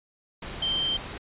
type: tone in noise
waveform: sine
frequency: 3136 Hz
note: G7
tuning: in tune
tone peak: -24 dBFS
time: 0.62-0.97 s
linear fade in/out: 5 ms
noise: pink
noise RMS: -37 dBFS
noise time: 0.42-1.18 s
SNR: +10 dB
effects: resampled to 8000 Hz